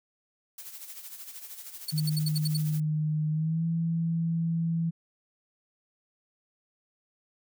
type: noise with tremolo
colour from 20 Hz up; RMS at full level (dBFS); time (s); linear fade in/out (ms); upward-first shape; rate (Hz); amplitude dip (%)
blue; -41; 0.58-2.8; 2; sine; 13; 60
type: tone bursts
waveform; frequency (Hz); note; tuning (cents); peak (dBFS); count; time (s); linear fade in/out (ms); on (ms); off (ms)
sawtooth; 4435; C#8; 0; -27; 8; 1.88-2.572; 5; 27; 68
type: tone with pitch glide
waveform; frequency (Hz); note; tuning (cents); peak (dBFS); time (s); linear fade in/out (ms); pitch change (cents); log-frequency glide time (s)
sine; 153.7 to 165.69; D#3 to E3; -21 to +9; -25; 1.92-4.91; 20; +130; 3.3-3.65
effects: none